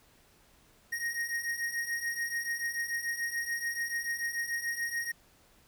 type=beating tone pair; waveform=square; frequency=1864.7 / 1871.6 Hz; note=A#6 / A#6; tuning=0 / +6 cents; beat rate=6.9 Hz; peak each=-38 / -34 dBFS; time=0.92-5.12 s; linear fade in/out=10 ms; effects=pink hiss -63 dBFS RMS until 5.67 s

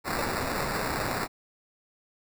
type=noise with sample-and-hold; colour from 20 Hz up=violet; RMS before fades=-30 dBFS; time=0.04-1.28 s; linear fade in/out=50 ms; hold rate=3150 Hz; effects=none

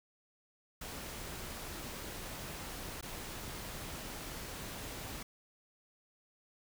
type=noise with dropouts; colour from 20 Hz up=pink; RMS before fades=-44 dBFS; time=0.81-5.23 s; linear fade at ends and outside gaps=5 ms; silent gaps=3.011-3.026 s; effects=none

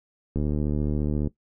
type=click train; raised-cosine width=3 ms; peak=-14 dBFS; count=69; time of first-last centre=0.36-1.273 s; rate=74.5 Hz; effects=noise-tail reverb RT60 0.1 s tail -17 dB re dry

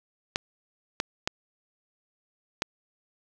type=clicks; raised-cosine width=0.2 ms; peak=-8 dBFS; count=4; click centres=0.359 / 1.001 / 1.275 / 2.621 s; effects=none

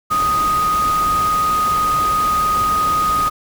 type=tone in noise; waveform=sine; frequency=1244.5 Hz; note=D#6; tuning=in tune; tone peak=-14 dBFS; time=0.1-3.3 s; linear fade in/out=20 ms; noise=pink; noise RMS=-27 dBFS; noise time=0.1-3.3 s; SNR=+10 dB; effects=none

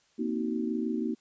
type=chord; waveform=sine; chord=C half-diminished seventh; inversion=third; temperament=just; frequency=235.5 / 261.6 / 314 / 376.7 Hz; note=Bb3 / C4 / Eb4 / Gb4; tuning=+18 / 0 / +16 / +31 cents; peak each=-31 / -36 / -33 / -36 dBFS; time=0.18-1.15 s; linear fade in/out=20 ms; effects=white hiss -67 dBFS RMS until 1.2 s + resampled to 16000 Hz

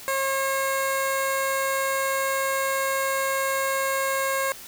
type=tone with notch filter; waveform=10% pulse; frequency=540 Hz; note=C#5; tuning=45 cents flat; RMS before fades=-25 dBFS; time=0.08-4.52 s; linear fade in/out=0 ms; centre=3100 Hz; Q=1.2; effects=white hiss -42 dBFS RMS until 4.67 s

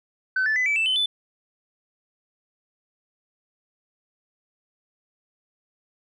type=tone with pitch steps; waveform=sine; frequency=1522 / 1748.3 / 2008 / 2307 / 2650 / 3044 / 3497 Hz; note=F#6 / A6 / B6 / D7 / E7 / F#7 / A7; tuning=+48 / -12 / +28 / -31 / +9 / +48 / -11 cents; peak=-18 dBFS; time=0.36-1.06 s; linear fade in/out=5 ms; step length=100 ms; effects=tanh soft clip ceiling -17 dBFS

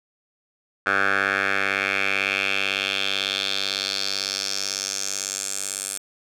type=tone with band-pass filter sweep; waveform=10% pulse; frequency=98 Hz; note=G2; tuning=in tune; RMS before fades=-25 dBFS; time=0.86-5.98 s; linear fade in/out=5 ms; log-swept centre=1500 to 8700 Hz; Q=3.2; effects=none

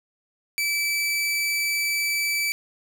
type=tone; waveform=sawtooth; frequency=2312 Hz; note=D7; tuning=28 cents flat; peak=-19 dBFS; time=0.58-2.52 s; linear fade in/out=0 ms; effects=none

